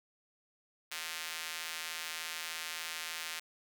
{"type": "tone with high-pass filter", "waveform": "square", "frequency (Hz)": 81.7, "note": "E2", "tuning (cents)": -15, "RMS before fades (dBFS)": -41, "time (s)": [0.91, 3.4], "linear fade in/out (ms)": 10, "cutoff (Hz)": 2100, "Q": 0.91, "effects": []}